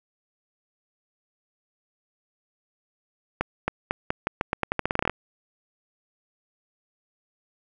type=accelerating click train; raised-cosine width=0.5 ms; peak=-8 dBFS; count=18; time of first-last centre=3.41-5.096 s; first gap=270 ms; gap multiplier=0.85; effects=none